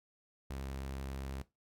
sawtooth tone with vibrato, 67.3 Hz, C2, 49 cents sharp, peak -36 dBFS, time 0.5-1.42 s, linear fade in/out 5 ms, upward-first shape triangle, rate 10 Hz, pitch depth 9 cents each way, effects noise-tail reverb RT60 0.2 s tail -17 dB re dry

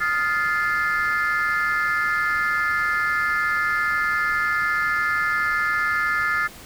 sine chord, F dominant seventh, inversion third, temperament equal with one note detuned, 1244.5 / 1396.9 / 1737.8 / 2093 Hz, Eb6 / F6 / A6 / C7, 0 / 0 / -22 / 0 cents, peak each -25 / -23 / -22 / -27 dBFS, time 0-6.48 s, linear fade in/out 20 ms, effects tanh soft clip ceiling -14 dBFS + pink hiss -42 dBFS RMS until 6.65 s

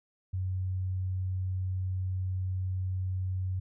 sine tone, 93.1 Hz, F#2, 11 cents sharp, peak -29 dBFS, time 0.33-3.6 s, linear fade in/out 10 ms, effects none

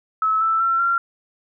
sine tone with pitch steps, 1297 / 1322.7 / 1349 / 1375.7 Hz, E6 / E6 / E6 / F6, -28 / +5 / +40 / -26 cents, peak -16 dBFS, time 0.22-0.98 s, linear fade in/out 2 ms, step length 190 ms, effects none

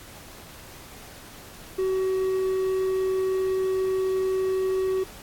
triangle tone, 377.8 Hz, F#4, 36 cents sharp, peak -20 dBFS, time 1.78-5.04 s, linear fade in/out 10 ms, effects pink hiss -45 dBFS RMS until 5.22 s + AAC 64 kbps

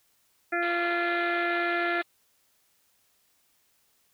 harmonic tone, 345.3 Hz, F4, 20 cents flat, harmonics 1 / 2 / 4 / 5 / 6 / 7, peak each -31 / -31 / -31 / -31 / -35 / -39 dBFS, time 0.52-2.02 s, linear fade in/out 10 ms
white band-pass noise, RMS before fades -41 dBFS, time 0.62-2.03 s, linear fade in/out 10 ms, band 340 to 4100 Hz, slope 96 dB/octave
effects white hiss -68 dBFS RMS until 4.13 s

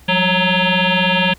sine tone with frequency modulation, 1303 Hz, E6, 20 cents flat, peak -12 dBFS, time 0.08-1.34 s, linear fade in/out 10 ms, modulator 370 Hz, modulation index 5.4, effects added 65 Hz sine -44 dBFS peak until 1.38 s + pink hiss -48 dBFS RMS until 1.38 s

